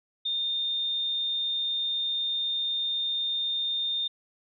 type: tone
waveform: sine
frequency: 3634 Hz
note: A#7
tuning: 45 cents flat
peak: -26 dBFS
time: 0.25-4.08 s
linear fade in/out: 10 ms
effects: none